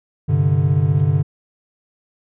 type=chord; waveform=triangle; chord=G suspended fourth; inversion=none; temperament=equal; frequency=98 / 130.81 / 146.83 Hz; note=G2 / C3 / D3; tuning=0 / 0 / 0 cents; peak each=-17 / -17 / -14 dBFS; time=0.28-1.23 s; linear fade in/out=20 ms
type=noise with exponential growth; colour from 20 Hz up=violet; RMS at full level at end=-32 dBFS; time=0.89-1.01 s; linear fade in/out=5 ms; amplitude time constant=24 ms
effects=resampled to 8000 Hz